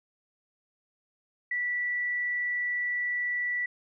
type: tone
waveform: sine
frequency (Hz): 1959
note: B6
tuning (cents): -15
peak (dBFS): -27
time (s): 1.51-3.66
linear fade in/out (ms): 5
effects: none